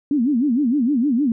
sine tone with vibrato, 261.4 Hz, C4, 1 cent flat, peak -15 dBFS, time 0.11-1.32 s, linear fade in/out 2 ms, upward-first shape sine, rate 6.5 Hz, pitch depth 250 cents each way, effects none

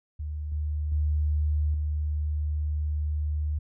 sine tone with level steps, 75.3 Hz, D2, 44 cents sharp, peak -30 / -26 / -22 / -25 dBFS, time 0.19-3.59 s, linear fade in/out 10 ms, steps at 0.52 / 0.92 / 1.74 s, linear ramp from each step 2 ms, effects none

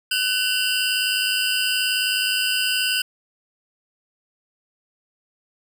square tone cluster, 1505 / 2721 / 2820 / 3026 / 4908 Hz, F#6 / F7 / F7 / F#7 / D#8, +29 / -46 / +16 / +38 / -25 cents, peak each -27 dBFS, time 0.11-3.02 s, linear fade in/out 5 ms, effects none

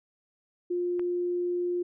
sine tone, 353.4 Hz, F4, 21 cents sharp, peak -26 dBFS, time 0.7-1.83 s, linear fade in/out 10 ms
click, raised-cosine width 0.5 ms, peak -28 dBFS, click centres 0.995 s
effects none

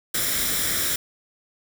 white noise with comb filter, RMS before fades -24 dBFS, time 0.14-0.96 s, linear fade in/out 5 ms, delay 0.55 ms, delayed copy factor +0.6, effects none

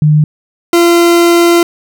sine / 40% pulse tone pair in turn, 151.6 / 342.7 Hz, D#3 / F4, -45 / -33 cents, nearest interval octave + major second, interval 1412 cents, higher second, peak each -4 dBFS, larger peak neither, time 0.02-0.24 / 0.73-1.63 s, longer second, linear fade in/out 2 ms, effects none

